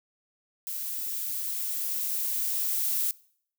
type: noise with level ramp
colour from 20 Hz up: violet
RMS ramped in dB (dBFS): -34 to -27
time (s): 0.67-3.11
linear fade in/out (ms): 0
effects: noise-tail reverb RT60 0.6 s tail -23 dB re dry